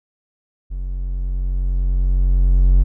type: tone with level ramp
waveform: triangle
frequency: 45.38 Hz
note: F#1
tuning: 33 cents flat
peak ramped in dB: -21 to -6 dBFS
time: 0.7-2.84 s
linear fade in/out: 20 ms
effects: none